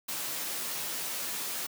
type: noise with comb filter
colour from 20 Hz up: white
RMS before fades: -35 dBFS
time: 0.08-1.67 s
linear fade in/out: 10 ms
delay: 13 ms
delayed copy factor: +0.5
effects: high-pass 150 Hz 12 dB/octave